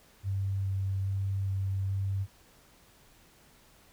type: tone with vibrato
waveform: sine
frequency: 97.1 Hz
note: G2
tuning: 16 cents flat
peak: -28 dBFS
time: 0.23-2.27 s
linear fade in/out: 50 ms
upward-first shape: square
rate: 1.2 Hz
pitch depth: 8 cents each way
effects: pink hiss -60 dBFS RMS until 3.92 s